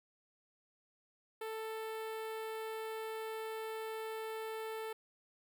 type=tone with notch filter; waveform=sawtooth; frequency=441.7 Hz; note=A4; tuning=7 cents sharp; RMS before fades=-42 dBFS; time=1.41-4.93 s; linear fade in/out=5 ms; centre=6100 Hz; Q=0.84; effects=none